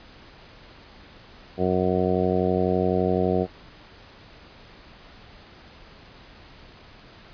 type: harmonic tone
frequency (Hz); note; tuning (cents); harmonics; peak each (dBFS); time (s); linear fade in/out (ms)
91.9; F#2; -11; 1 / 2 / 3 / 4 / 5 / 6 / 7 / 8; -30 / -26 / -30 / -26 / -26 / -32 / -29 / -31; 1.57-3.47; 50
effects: pink hiss -48 dBFS RMS until 7.33 s + resampled to 11025 Hz